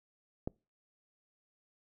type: click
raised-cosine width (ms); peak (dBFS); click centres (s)
2; -21; 0.475
effects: noise-tail reverb RT60 0.3 s tail -26 dB re dry